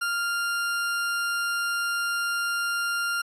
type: tone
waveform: 40% pulse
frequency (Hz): 1396.9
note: F6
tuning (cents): 0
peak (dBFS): -24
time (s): 0.01-3.22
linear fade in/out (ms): 10
effects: resampled to 32000 Hz